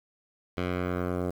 10% pulse tone with low-pass filter sweep, 89.8 Hz, F2, 49 cents sharp, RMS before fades -30 dBFS, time 0.57-1.31 s, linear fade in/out 10 ms, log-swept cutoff 3000 to 780 Hz, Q 1.2, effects 8-bit

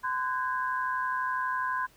sine tone cluster, 1024 / 1502 / 1634 Hz, C6 / F#6 / G#6, -38 / +26 / -29 cents, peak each -29 / -36 / -34 dBFS, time 0.03-1.87 s, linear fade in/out 20 ms, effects pink hiss -60 dBFS RMS until 1.96 s

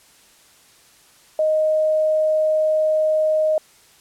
sine tone, 622.3 Hz, D#5, in tune, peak -15 dBFS, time 1.39-3.58 s, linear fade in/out 2 ms, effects white hiss -52 dBFS RMS until 4 s + low-pass 11000 Hz 12 dB/octave

